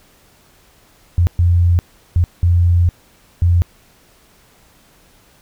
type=tone bursts at uneven times; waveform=sine; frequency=87 Hz; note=F2; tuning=6 cents flat; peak=-9 dBFS; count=5; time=1.18-1.27 / 1.39-1.79 / 2.16-2.24 / 2.43-2.89 / 3.42-3.62 s; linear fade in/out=0 ms; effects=pink hiss -51 dBFS RMS until 5.41 s